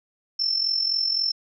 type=tone with amplitude modulation; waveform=sine; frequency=5350 Hz; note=E8; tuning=25 cents sharp; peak=-18 dBFS; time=0.39-1.32 s; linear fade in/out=10 ms; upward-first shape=sine; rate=43.8 Hz; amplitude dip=65%; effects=none